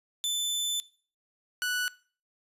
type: tone pair in turn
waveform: sawtooth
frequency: 3520 / 1480 Hz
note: A7 / F#6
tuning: 0 / 0 cents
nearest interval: octave + minor third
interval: 1500 cents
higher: first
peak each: -24 dBFS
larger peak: neither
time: 0.24-0.8 / 1.62-1.88 s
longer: first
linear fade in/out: 0 ms
effects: noise-tail reverb RT60 0.4 s tail -20 dB re dry + resampled to 32000 Hz